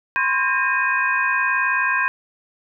sine tone cluster, 1020 / 1079 / 1607 / 1828 / 2495 Hz, C6 / C#6 / G6 / A#6 / D#7, -44 / -47 / +43 / -34 / +4 cents, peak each -25 / -26 / -20 / -27 / -24 dBFS, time 0.16-2.08 s, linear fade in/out 0 ms, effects none

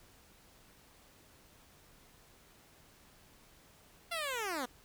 10% pulse linear sweep, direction down, 698.5 to 233 Hz, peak -27 dBFS, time 4.11-4.66 s, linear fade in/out 10 ms, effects pink hiss -62 dBFS RMS until 4.84 s

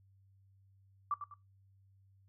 sine tone with echo, 1164 Hz, D6, 16 cents flat, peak -30 dBFS, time 1.11-1.14 s, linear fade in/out 2 ms, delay 100 ms, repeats 2, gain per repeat -9 dB, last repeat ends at 1.34 s, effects noise-tail reverb RT60 0.2 s tail -18 dB re dry + added 97 Hz sine -63 dBFS peak until 2.28 s

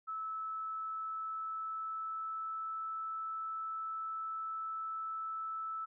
sine tone with pitch glide, 1305 to 1313.3 Hz, E6 to E6, -18 to -7 cents, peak -37 dBFS, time 0.07-5.86 s, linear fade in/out 20 ms, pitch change +11 cents, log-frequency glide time 0.29-2.82 s, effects none

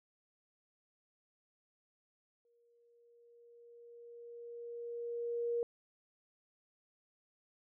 sine tone with exponential growth, 472.1 Hz, A#4, 22 cents sharp, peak -31 dBFS, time 2.45-5.63 s, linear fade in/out 1 ms, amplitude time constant 690 ms, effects none

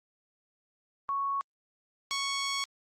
sine / 10% pulse tone pair in turn, 1108.7 / 1108.7 Hz, C#6 / C#6, 0 / 0 cents, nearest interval unison, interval 0 cents, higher neither, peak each -28 / -21 dBFS, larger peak second, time 1.09-1.41 / 2.11-2.64 s, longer second, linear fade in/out 0 ms, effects low-pass 9000 Hz 12 dB/octave + Opus 32 kbps

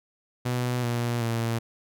sawtooth tone with pitch steps, 123.47 / 119.4 / 115.47 Hz, B2 / A#2 / A#2, 0 / +42 / -16 cents, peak -21 dBFS, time 0.45-1.59 s, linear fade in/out 10 ms, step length 380 ms, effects none

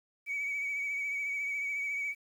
sine tone with vibrato, 2268 Hz, C#7, 39 cents sharp, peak -30 dBFS, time 0.26-2.15 s, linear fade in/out 50 ms, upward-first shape sine, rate 14 Hz, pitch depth 34 cents each way, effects tanh soft clip ceiling -29 dBFS + 10-bit

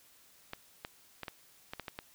clicks, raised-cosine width 0.3 ms, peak -23 dBFS, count 8, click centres 0.534 / 0.849 / 1.233 / 1.282 / 1.735 / 1.797 / 1.882 / 1.989 s, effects white hiss -62 dBFS RMS until 2.14 s

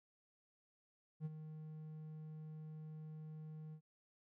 triangle tone with ADSR envelope, 155.56 Hz, D#3, in tune, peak -36 dBFS, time 1.2-3.81 s, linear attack 54 ms, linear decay 30 ms, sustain -10 dB, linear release 81 ms, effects none

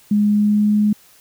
sine tone with pitch glide, 207.7 to 209.7 Hz, G#3 to G#3, 0 to +17 cents, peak -12 dBFS, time 0.11-0.93 s, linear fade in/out 5 ms, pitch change +17 cents, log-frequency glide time 0.28-0.76 s, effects white hiss -50 dBFS RMS until 1.2 s

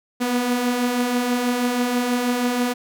sawtooth beating tone pair, 240 / 246.2 Hz, B3 / B3, -49 / -5 cents, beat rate 6.2 Hz, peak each -24 / -16 dBFS, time 0.2-2.74 s, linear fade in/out 20 ms, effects none

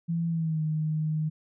sine tone with pitch glide, 167.4 to 155.29 Hz, E3 to D#3, +27 to -3 cents, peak -25 dBFS, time 0.08-1.3 s, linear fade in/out 20 ms, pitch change -130 cents, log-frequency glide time 0.28-0.62 s, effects none

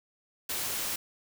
white noise, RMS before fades -33 dBFS, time 0.49-0.96 s, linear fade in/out 5 ms, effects none

